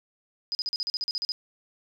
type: tone bursts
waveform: sine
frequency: 4978 Hz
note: D#8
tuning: in tune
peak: -26 dBFS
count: 12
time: 0.52-1.319 s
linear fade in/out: 0 ms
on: 29 ms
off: 41 ms
effects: none